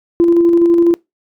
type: tone with tremolo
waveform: sine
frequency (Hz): 340.9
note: F4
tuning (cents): -42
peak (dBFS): -5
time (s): 0.2-0.94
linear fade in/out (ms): 0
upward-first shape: square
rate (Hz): 12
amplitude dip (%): 30
effects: noise-tail reverb RT60 0.2 s tail -25 dB re dry + tanh soft clip ceiling -2 dBFS